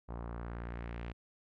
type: tone with low-pass filter sweep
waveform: sawtooth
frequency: 58.4 Hz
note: A#1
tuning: 4 cents sharp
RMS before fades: -42 dBFS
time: 0.08-1.13 s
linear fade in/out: 20 ms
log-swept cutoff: 990 to 2700 Hz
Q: 1.7
effects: none